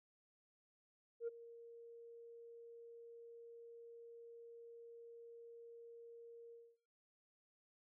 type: tone with ADSR envelope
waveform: sine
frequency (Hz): 466.2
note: A#4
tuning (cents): 0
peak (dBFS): -36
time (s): 1.2-6.77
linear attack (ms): 76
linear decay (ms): 19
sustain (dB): -18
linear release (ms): 250
effects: noise-tail reverb RT60 0.7 s tail -22 dB re dry + tanh soft clip ceiling -36 dBFS